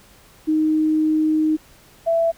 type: tone pair in turn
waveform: sine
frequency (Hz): 311.1 / 664.9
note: D#4 / E5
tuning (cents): 0 / +15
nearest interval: octave + minor second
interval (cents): 1315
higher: second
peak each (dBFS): -15 / -15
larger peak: neither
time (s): 0.47-1.57 / 2.06-2.32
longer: first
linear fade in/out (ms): 20
effects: pink hiss -50 dBFS RMS until 2.37 s